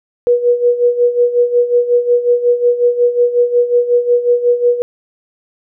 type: tone with tremolo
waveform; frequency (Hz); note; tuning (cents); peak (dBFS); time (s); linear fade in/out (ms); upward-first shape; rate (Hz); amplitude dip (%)
sine; 484.1; B4; -35; -6; 0.27-4.82; 0; sine; 5.5; 75
effects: none